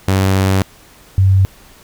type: tone pair in turn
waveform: sawtooth / sine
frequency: 95.8 / 95.8 Hz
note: G2 / G2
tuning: -39 / -39 cents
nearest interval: unison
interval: 0 cents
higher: neither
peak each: -7 dBFS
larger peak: neither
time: 0.08-0.62 / 1.18-1.45 s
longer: first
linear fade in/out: 0 ms
effects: pink hiss -44 dBFS RMS until 1.83 s